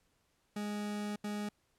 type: tone bursts at uneven times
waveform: 40% pulse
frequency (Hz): 207.7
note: G#3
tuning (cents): 0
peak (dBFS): -35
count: 2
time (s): 0.56-1.16 / 1.24-1.49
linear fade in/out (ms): 5
effects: pink hiss -75 dBFS RMS until 1.78 s + low-pass 12000 Hz 12 dB/octave